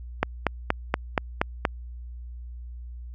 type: click train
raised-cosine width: 0.5 ms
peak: -5 dBFS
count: 7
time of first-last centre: 0.23-1.652 s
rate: 4.22 Hz
effects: added 60 Hz sine -36 dBFS peak until 3.14 s